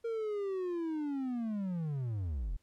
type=linear sweep; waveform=triangle; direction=down; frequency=466.2 to 34.65 Hz; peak=-31 dBFS; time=0.04-2.57 s; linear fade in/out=10 ms; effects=pink hiss -75 dBFS RMS until 2.62 s + low-pass 12000 Hz 12 dB/octave